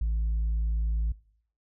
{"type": "tone", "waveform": "sine", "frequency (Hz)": 54.9, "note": "A1", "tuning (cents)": -3, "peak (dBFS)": -22, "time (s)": [0.01, 1.12], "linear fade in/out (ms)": 5, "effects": ["noise-tail reverb RT60 0.6 s tail -23 dB re dry", "tanh soft clip ceiling -23 dBFS"]}